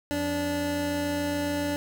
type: tone pair together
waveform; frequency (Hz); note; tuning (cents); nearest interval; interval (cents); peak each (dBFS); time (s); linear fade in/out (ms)
25% pulse; 87.67 / 290; F2 / D4; +7 / -22; octave + major sixth; 2071; -32 / -23; 0.11-1.76; 0
effects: none